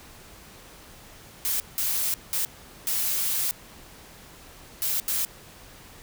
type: noise bursts at uneven times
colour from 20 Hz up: blue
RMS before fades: -26 dBFS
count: 6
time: 1.45-1.6 / 1.78-2.14 / 2.33-2.45 / 2.87-3.51 / 4.82-5 / 5.08-5.25 s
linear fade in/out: 0 ms
effects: pink hiss -48 dBFS RMS until 6.02 s